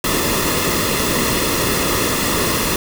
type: noise with comb filter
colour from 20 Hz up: pink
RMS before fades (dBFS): -18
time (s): 0.04-2.76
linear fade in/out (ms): 2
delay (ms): 1.3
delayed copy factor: -0.6
effects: none